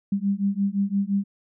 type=beating tone pair; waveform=sine; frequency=196 / 201.8 Hz; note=G3 / G#3; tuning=0 / -49 cents; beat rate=5.8 Hz; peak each=-24 dBFS; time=0.12-1.24 s; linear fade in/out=5 ms; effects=none